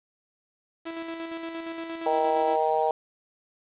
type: tone with tremolo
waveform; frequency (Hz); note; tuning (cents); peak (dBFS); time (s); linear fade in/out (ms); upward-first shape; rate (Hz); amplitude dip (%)
sawtooth; 330; E4; +2; -28; 0.85-2.57; 20; square; 8.6; 35
type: harmonic tone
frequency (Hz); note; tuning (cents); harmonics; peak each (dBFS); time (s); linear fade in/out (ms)
156.9; D#3; +15; 3 / 4 / 5 / 6; -27 / -27 / -25 / -30; 2.06-2.91; 2
effects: resampled to 8000 Hz + 8-bit